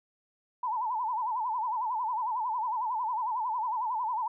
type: tone with vibrato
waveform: sine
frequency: 932.3 Hz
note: A#5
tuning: in tune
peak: -28 dBFS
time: 0.63-4.28 s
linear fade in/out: 5 ms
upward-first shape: sine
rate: 11 Hz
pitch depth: 150 cents each way
effects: none